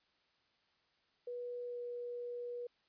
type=tone with pitch glide; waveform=sine; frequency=487.2 to 483.6 Hz; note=B4 to B4; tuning=-24 to -36 cents; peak=-40 dBFS; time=1.27-2.67 s; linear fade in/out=5 ms; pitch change=-12 cents; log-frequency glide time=1.65-1.79 s; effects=white hiss -75 dBFS RMS until 2.88 s + resampled to 11025 Hz